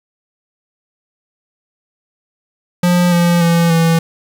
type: tone with pitch steps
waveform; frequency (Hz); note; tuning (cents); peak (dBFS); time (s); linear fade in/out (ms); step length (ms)
square; 176.8 / 172.86 / 169.01 / 165.25; F3 / F3 / E3 / E3; +22 / -17 / +44 / +5; -10; 2.83-3.99; 5; 290
effects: 8-bit